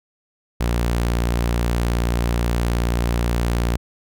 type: tone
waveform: sawtooth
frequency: 58.8 Hz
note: A#1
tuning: 16 cents sharp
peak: -14 dBFS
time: 0.6-3.77 s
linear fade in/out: 10 ms
effects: none